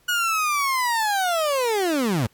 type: linear sweep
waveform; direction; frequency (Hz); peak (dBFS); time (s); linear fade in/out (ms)
30% pulse; down; 1462 to 99.1; -17; 0.08-2.27; 10
effects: pink hiss -60 dBFS RMS until 2.33 s + MP3 96 kbps